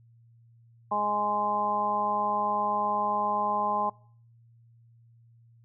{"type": "harmonic tone", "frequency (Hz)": 207.7, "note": "G#3", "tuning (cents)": 0, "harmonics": [1, 2, 3, 4, 5], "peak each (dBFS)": [-38, -40, -34, -28, -28], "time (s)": [0.91, 3.9], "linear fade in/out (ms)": 10, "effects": ["noise-tail reverb RT60 0.5 s tail -23 dB re dry", "added 116 Hz sine -55 dBFS peak until 5.64 s"]}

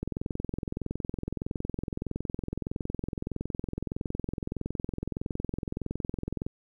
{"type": "click train", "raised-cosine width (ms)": 3, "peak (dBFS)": -19, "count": 140, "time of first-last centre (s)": [0.03, 6.465], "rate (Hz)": 21.6, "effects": ["10-bit"]}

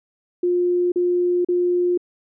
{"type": "tone bursts", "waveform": "sine", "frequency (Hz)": 354.7, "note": "F4", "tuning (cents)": 27, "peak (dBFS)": -16, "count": 3, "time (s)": [0.43, 1.976], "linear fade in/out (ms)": 5, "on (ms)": 490, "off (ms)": 38, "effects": []}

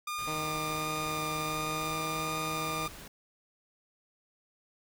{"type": "tone with vibrato", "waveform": "sawtooth", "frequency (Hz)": 1209, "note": "D6", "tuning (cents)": 50, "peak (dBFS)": -30, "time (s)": [0.07, 2.88], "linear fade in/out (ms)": 5, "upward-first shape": "sine", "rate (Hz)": 1.4, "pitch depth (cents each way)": 11}
{"type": "noise", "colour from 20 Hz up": "pink", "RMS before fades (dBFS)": -47, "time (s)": [0.18, 3.08], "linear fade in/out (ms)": 5}
{"type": "tone with pitch glide", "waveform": "10% pulse", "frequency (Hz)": [155.56, 158.19], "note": ["D#3", "D#3"], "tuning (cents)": [0, 29], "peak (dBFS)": -27, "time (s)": [0.27, 2.87], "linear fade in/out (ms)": 10, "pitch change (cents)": 29, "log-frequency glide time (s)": [1.64, 1.96]}
{"effects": []}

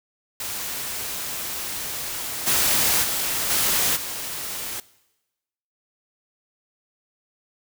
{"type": "noise with level steps", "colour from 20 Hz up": "white", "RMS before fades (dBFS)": [-30, -20, -25, -21, -31], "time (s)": [0.4, 4.8], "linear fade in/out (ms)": 2, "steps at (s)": [2.46, 3.02, 3.49, 3.95], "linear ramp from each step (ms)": 20, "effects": ["noise-tail reverb RT60 1.0 s tail -20 dB re dry"]}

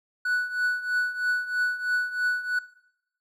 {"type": "tone with tremolo", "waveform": "triangle", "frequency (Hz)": 1480, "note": "F#6", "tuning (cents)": 0, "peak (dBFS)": -19, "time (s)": [0.25, 2.59], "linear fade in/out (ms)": 5, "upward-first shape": "triangle", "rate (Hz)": 3.1, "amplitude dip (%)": 85, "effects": ["noise-tail reverb RT60 0.8 s tail -19 dB re dry"]}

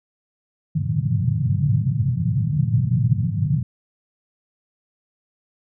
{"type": "band-pass noise", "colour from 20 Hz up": "white", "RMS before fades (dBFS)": -20, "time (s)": [0.75, 3.63], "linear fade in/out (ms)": 5, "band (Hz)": [100, 160], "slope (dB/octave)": 48, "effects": []}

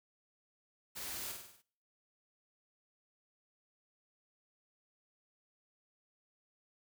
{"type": "noise with echo", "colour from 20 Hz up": "white", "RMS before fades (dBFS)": -44, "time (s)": [0.95, 1.33], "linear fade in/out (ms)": 20, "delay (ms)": 49, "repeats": 6, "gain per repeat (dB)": -4, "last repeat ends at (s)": 1.624, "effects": ["noise-tail reverb RT60 0.6 s tail -24 dB re dry"]}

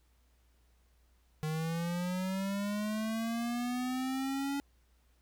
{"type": "linear sweep", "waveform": "square", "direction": "up", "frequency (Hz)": [153.5, 282.3], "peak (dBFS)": -33, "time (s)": [1.43, 4.6], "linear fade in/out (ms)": 0, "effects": ["added 60 Hz sine -65 dBFS peak until 5.21 s", "pink hiss -74 dBFS RMS until 5.21 s"]}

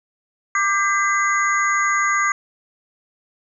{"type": "tone cluster", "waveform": "sine", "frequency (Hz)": [1182, 1589, 2029, 6670], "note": ["D6", "G6", "B6", "G#8"], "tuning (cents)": [11, 23, 46, 7], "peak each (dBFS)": [-19, -23, -21, -28], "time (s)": [0.55, 2.32], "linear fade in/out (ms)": 2, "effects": []}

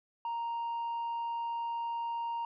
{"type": "tone", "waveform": "sine", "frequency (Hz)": 932.3, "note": "A#5", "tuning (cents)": 0, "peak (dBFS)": -30, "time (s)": [0.25, 2.45], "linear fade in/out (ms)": 2, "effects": ["tanh soft clip ceiling -32 dBFS"]}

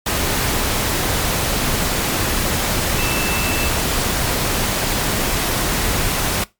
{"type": "tone in noise", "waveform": "sine", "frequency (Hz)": 2654, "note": "E7", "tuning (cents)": 11, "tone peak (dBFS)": -25, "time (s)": [2.98, 3.69], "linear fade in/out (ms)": 5, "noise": "pink", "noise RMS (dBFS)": -19, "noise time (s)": [0.06, 6.44], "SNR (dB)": -9, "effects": ["noise-tail reverb RT60 0.2 s tail -20 dB re dry", "MP3 96 kbps"]}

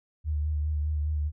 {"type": "tone with vibrato", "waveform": "sine", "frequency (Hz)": 75.5, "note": "D2", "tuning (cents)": 48, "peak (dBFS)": -25, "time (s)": [0.24, 1.32], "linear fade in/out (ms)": 50, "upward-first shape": "sine", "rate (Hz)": 4.9, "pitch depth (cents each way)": 35, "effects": []}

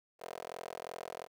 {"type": "tone with high-pass filter", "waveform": "15% pulse", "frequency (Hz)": 42.84, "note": "F1", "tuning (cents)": -33, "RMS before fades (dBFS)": -45, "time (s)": [0.19, 1.28], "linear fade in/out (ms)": 50, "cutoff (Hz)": 570, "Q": 3.9, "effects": ["12-bit"]}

